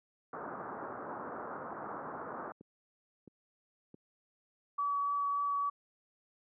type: low-pass noise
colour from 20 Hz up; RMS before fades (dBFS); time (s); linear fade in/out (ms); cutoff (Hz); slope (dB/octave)
white; -42; 0.33-2.52; 2; 1400; 48
type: click train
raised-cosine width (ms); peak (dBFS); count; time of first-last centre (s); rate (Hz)
3; -36; 6; 0.61-3.943; 1.5
type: tone with vibrato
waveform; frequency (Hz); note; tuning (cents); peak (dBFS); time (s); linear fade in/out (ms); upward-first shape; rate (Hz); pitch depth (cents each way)
sine; 1140; C#6; +48; -30; 4.78-5.7; 10; triangle; 3.5; 10
effects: high-pass 200 Hz 12 dB/octave